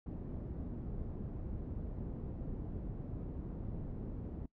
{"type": "low-pass noise", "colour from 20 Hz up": "pink", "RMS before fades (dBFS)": -42, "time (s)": [0.06, 4.46], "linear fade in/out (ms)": 5, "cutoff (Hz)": 300, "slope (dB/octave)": 12, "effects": ["noise-tail reverb RT60 0.1 s tail -22 dB re dry"]}